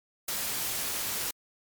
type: noise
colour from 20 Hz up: white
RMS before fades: -32 dBFS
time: 0.28-1.31 s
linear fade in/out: 5 ms
effects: MP3 96 kbps